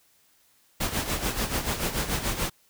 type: noise with tremolo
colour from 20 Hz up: pink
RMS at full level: -26 dBFS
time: 0.8-2.5 s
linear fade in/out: 10 ms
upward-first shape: sine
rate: 6.9 Hz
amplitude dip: 65%
effects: white hiss -63 dBFS RMS until 2.69 s